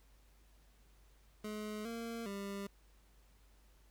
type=tone with pitch steps; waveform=25% pulse; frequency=212.5 / 230.8 / 199.2 Hz; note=G#3 / A#3 / G3; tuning=+40 / -17 / +28 cents; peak=-37 dBFS; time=1.44-2.67 s; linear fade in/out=5 ms; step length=410 ms; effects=added 50 Hz sine -63 dBFS peak until 3.9 s + pink hiss -71 dBFS RMS until 3.9 s